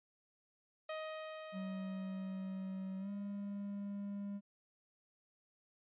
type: tone with exponential decay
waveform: sawtooth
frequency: 627 Hz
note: D#5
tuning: 13 cents sharp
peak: -36 dBFS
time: 0.89-4.25 s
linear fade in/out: 5 ms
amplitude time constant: 730 ms
type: tone with pitch glide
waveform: triangle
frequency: 190.1 to 201.3 Hz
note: F#3 to G3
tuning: +47 to +46 cents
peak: -38 dBFS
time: 1.52-4.41 s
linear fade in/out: 50 ms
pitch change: +99 cents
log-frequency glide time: 2.99-3.1 s
effects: resampled to 8000 Hz